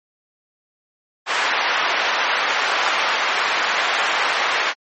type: band-pass noise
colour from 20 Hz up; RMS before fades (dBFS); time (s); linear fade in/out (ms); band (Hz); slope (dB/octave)
white; -20; 1.26-4.74; 50; 720 to 2000; 12
effects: MP3 32 kbps